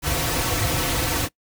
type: noise with comb filter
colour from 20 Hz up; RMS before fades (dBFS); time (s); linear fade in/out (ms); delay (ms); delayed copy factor
pink; -23; 0.02-1.29; 50; 4.9; -0.7
effects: noise-tail reverb RT60 0.1 s tail -22 dB re dry